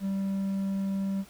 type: tone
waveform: triangle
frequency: 194.9 Hz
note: G3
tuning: 10 cents flat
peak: -25 dBFS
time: 0-1.25 s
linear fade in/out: 50 ms
effects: pink hiss -54 dBFS RMS until 1.29 s

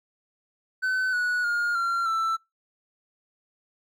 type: tone with pitch steps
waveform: triangle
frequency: 1517 / 1467.9 / 1420.3 / 1374.3 / 1329.8 Hz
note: F#6 / F#6 / F6 / F6 / E6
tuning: +43 / -14 / +29 / -28 / +15 cents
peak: -21 dBFS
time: 0.82-2.37 s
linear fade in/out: 20 ms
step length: 310 ms
effects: noise-tail reverb RT60 0.2 s tail -24 dB re dry

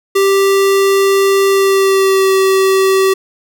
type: tone with pitch glide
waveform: square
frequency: 392 to 383.9 Hz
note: G4 to G4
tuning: 0 to -36 cents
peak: -9 dBFS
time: 0.15-3.14 s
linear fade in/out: 10 ms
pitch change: -36 cents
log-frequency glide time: 1.47-2.32 s
effects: none

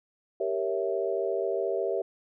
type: chord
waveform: sine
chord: G diminished seventh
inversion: none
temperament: equal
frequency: 392 / 466.2 / 554.4 / 659.3 Hz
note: G4 / Bb4 / Db5 / Fb5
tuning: 0 / 0 / 0 / 0 cents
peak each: -30 / -32 / -33 / -32 dBFS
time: 0.4-2.02 s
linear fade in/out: 5 ms
effects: none

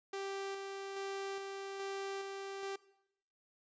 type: tone with tremolo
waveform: sawtooth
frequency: 392 Hz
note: G4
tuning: in tune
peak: -35 dBFS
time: 0.13-2.76 s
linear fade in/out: 5 ms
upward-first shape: square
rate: 1.2 Hz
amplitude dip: 30%
effects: noise-tail reverb RT60 0.8 s tail -19 dB re dry + resampled to 16000 Hz

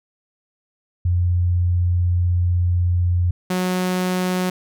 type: tone pair in turn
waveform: sine / sawtooth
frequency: 88.4 / 182.93 Hz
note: F2 / F#3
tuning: +22 / -19 cents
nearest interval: octave + minor second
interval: 1259 cents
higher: second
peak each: -15 dBFS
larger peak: neither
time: 1.05-3.31 / 3.5-4.5 s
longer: first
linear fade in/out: 5 ms
effects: none

